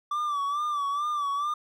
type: tone with vibrato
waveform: triangle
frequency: 1164 Hz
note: D6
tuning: 16 cents flat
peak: -24 dBFS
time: 0.11-1.54 s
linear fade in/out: 5 ms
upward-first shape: sine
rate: 2.3 Hz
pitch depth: 68 cents each way
effects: none